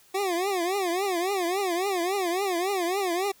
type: tone with vibrato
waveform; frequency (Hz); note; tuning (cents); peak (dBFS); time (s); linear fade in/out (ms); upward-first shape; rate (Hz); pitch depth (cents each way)
25% pulse; 370; F#4; 0; -21; 0.14-3.32; 10; triangle; 3.6; 190
effects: white hiss -58 dBFS RMS until 3.4 s